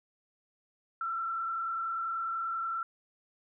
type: tone with frequency modulation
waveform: sine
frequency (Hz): 1343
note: E6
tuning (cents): +32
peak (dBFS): -31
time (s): 1.01-2.83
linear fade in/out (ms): 2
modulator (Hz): 30.3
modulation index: 0.99
effects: none